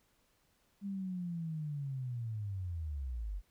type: linear sweep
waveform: sine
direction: down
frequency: 202.4 to 43.84 Hz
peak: -36 dBFS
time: 0.81-3.42 s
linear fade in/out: 50 ms
effects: pink hiss -73 dBFS RMS until 3.5 s